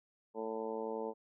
harmonic tone, 111.1 Hz, A2, 17 cents sharp, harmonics 2 / 3 / 4 / 5 / 6 / 7 / 8 / 9, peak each -46 / -47 / -39 / -44 / -52 / -51 / -45 / -54 dBFS, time 0.34-1.14 s, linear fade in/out 50 ms, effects none

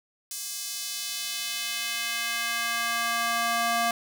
square tone with high-pass filter sweep, 233.1 Hz, A#3, in tune, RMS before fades -29 dBFS, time 0.31-3.91 s, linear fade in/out 2 ms, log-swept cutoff 6500 to 730 Hz, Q 1.1, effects none

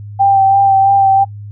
sine tone with vibrato, 784 Hz, G5, in tune, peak -6 dBFS, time 0.19-1.25 s, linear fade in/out 20 ms, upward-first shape sine, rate 3 Hz, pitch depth 20 cents each way, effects noise-tail reverb RT60 0.1 s tail -25 dB re dry + added 103 Hz sine -26 dBFS peak until 1.51 s

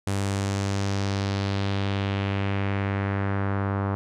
sawtooth tone with low-pass filter sweep, 98.8 Hz, G2, 14 cents sharp, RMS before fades -26 dBFS, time 0.07-3.95 s, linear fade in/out 0 ms, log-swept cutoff 9300 to 1200 Hz, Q 1.8, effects none

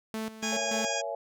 sawtooth tone with tremolo, 220 Hz, A3, in tune, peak -28 dBFS, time 0.14-0.85 s, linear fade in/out 0 ms, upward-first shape square, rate 3.5 Hz, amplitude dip 75%
harmonic tone, 821 Hz, G#5, 20 cents flat, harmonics 1 / 2 / 3 / 4 / 6 / 7 / 8 / 9, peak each -40 / -38 / -37 / -38 / -40 / -41 / -37 / -41 dBFS, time 0.42-1.02 s, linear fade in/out 20 ms
sine chord, A# half-diminished seventh, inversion none, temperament just, 466.2 / 559.4 / 671.3 / 839.1 Hz, A#4 / C#5 / E5 / G#5, 0 / +16 / +31 / +18 cents, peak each -40 / -35 / -35 / -39 dBFS, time 0.52-1.15 s, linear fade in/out 2 ms
effects none

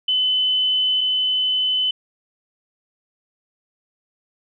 sine tone pair in turn, 3024 / 3024 Hz, F#7 / F#7, +37 / +37 cents, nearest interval unison, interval 0 cents, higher neither, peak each -16 / -17 dBFS, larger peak first, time 0.08-1.01 / 1.01-1.91 s, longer first, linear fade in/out 5 ms, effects none

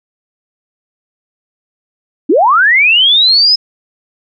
sine linear sweep, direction up, 253.2 to 5170 Hz, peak -5 dBFS, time 2.29-3.56 s, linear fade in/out 10 ms, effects none

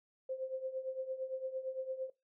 sine tone with tremolo, 523.3 Hz, C5, in tune, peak -34 dBFS, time 0.29-2.1 s, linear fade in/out 5 ms, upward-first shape triangle, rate 8.8 Hz, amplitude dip 85%, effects noise-tail reverb RT60 0.2 s tail -18 dB re dry

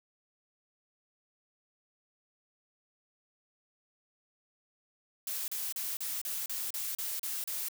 blue noise bursts, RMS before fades -36 dBFS, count 10, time 5.27-7.685 s, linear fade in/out 2 ms, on 210 ms, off 35 ms, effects none

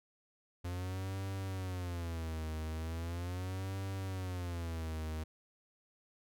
45% pulse tone with vibrato, 87.31 Hz, F2, in tune, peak -37 dBFS, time 0.64-5.24 s, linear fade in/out 10 ms, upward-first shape sine, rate 0.39 Hz, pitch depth 180 cents each way, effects none

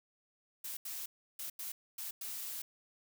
blue noise bursts at uneven times, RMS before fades -42 dBFS, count 6, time 0.64-0.77 / 0.85-1.06 / 1.39-1.5 / 1.59-1.72 / 1.98-2.11 / 2.21-2.62 s, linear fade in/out 5 ms, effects none

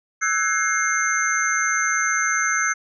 sine tone cluster, 1312 / 1502 / 1657 / 2131 / 6240 Hz, E6 / F#6 / G#6 / C7 / G8, -9 / +26 / -4 / +31 / -9 cents, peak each -25 dBFS, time 0.21-2.74 s, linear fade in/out 20 ms, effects none

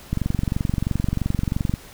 click train, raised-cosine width 5 ms, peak -9 dBFS, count 38, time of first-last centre 0.13-1.739 s, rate 23 Hz, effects pink hiss -44 dBFS RMS until 1.93 s

